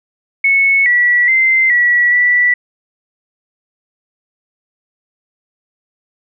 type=tone with pitch steps; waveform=sine; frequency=2203 / 1950 / 2077 / 1938 / 1961 Hz; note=C#7 / B6 / C7 / B6 / B6; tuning=-11 / -23 / -13 / -33 / -13 cents; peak=-8 dBFS; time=0.44-2.54 s; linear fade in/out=5 ms; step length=420 ms; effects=none